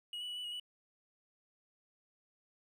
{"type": "tone with pitch steps", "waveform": "triangle", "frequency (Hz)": [2899, 2958, 2935, 2968, 2891, 2954], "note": ["F#7", "F#7", "F#7", "F#7", "F#7", "F#7"], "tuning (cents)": [-36, -1, -15, 5, -41, -3], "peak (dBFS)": -38, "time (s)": [0.13, 0.598], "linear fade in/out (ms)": 2, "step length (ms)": 78, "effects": []}